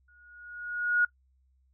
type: tone with exponential growth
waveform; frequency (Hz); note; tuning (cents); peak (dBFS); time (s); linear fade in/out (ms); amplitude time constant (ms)
sine; 1446; F#6; -40; -19; 0.08-1.05; 5; 210
effects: noise-tail reverb RT60 0.1 s tail -22 dB re dry + added 65 Hz sine -64 dBFS peak until 1.73 s